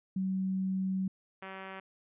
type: tone pair in turn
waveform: sine / 5% pulse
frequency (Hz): 189.4 / 191.16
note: F#3 / G3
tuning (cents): +41 / -43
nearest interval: unison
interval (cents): 16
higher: second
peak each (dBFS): -29 / -30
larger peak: first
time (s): 0.16-1.08 / 1.42-1.8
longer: first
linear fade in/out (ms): 5
effects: resampled to 8000 Hz

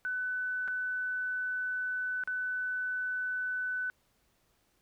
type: tone with dropouts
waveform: sine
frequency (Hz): 1500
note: F#6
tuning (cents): +23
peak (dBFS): -31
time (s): 0.05-3.9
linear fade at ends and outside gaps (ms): 0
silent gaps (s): 0.677-0.682 / 2.237-2.275
effects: pink hiss -72 dBFS RMS until 4.81 s

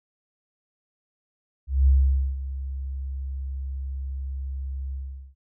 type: tone with ADSR envelope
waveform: sine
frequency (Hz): 67.2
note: C2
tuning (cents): +47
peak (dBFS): -13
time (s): 1.67-5.35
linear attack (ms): 200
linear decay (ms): 490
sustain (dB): -15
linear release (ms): 420
effects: none

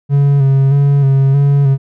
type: tone with vibrato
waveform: triangle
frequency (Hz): 138.59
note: C#3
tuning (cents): 0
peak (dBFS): -5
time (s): 0.09-1.78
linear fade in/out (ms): 50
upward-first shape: square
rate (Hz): 1.6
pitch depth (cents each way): 33
effects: none

